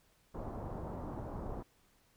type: low-pass noise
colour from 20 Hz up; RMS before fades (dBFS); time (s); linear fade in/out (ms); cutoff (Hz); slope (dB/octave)
pink; -42; 0.34-1.63; 10; 1000; 24
effects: pink hiss -70 dBFS RMS until 2.16 s